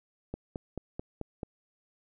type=click train; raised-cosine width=2 ms; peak=-22 dBFS; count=6; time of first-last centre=0.34-1.432 s; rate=4.58 Hz; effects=none